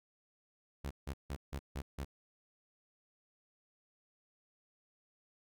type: tone bursts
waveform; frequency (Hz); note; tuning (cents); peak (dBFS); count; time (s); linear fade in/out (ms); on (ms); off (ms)
sawtooth; 69.3; C#2; 0; -34; 6; 0.84-2.048; 10; 68; 160
effects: none